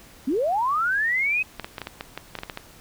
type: linear sweep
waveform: sine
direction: up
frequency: 233.1 to 2570 Hz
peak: -20 dBFS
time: 0.27-1.43 s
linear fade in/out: 10 ms
type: clicks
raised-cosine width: 0.3 ms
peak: -15 dBFS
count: 12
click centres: 1.597 / 1.645 / 1.782 / 1.817 / 1.871 / 2.009 / 2.176 / 2.353 / 2.388 / 2.434 / 2.498 / 2.574 s
effects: pink hiss -49 dBFS RMS until 2.8 s